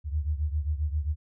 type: beating tone pair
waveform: sine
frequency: 73.42 / 80.92 Hz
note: D2 / E2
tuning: 0 / -32 cents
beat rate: 7.5 Hz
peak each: -27 / -31 dBFS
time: 0.04-1.16 s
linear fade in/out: 50 ms
effects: none